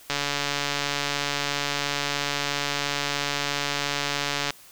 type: click train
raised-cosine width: 0.2 ms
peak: -8 dBFS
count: 631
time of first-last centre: 0.1-4.506 s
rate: 143 Hz
effects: white hiss -50 dBFS RMS until 4.71 s